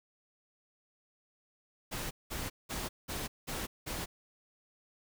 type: noise bursts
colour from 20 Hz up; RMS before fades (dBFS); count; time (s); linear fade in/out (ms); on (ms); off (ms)
pink; -38; 6; 1.91-4.06; 20; 200; 190
effects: none